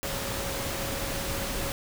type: tone in noise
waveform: sine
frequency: 551 Hz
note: C#5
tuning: 11 cents flat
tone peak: -38 dBFS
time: 0.03-1.72 s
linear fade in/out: 0 ms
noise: pink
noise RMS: -32 dBFS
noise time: 0.03-1.72 s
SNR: -9 dB
effects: none